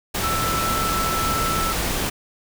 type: tone in noise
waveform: sine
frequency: 1325 Hz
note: E6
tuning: 9 cents sharp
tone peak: -23 dBFS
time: 0.23-1.73 s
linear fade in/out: 10 ms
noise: pink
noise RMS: -24 dBFS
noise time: 0.14-2.1 s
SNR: -2 dB
effects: none